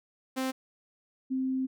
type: tone pair in turn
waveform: sawtooth / sine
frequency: 261.6 / 261.6 Hz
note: C4 / C4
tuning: 0 / 0 cents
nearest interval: unison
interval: 0 cents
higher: neither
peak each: -25 / -27 dBFS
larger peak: first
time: 0.36-0.52 / 1.3-1.67 s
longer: second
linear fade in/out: 20 ms
effects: none